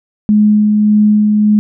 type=tone with tremolo; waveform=sine; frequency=210.7 Hz; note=G#3; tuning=25 cents sharp; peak=-5 dBFS; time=0.29-1.59 s; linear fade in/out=0 ms; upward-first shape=sine; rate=1.7 Hz; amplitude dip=25%; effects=none